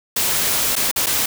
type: noise with dropouts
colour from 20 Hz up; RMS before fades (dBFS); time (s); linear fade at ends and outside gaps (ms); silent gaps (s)
white; -19; 0.16-1.26; 5; 0.755-0.763 / 0.914-0.96 / 1.061-1.067
effects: none